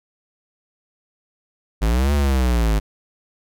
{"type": "linear two-way sweep", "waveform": "square", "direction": "up then down", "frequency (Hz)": [51, 73.42, 51], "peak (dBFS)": -16, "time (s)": [1.81, 2.8], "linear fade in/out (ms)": 20, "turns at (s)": 2.13, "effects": []}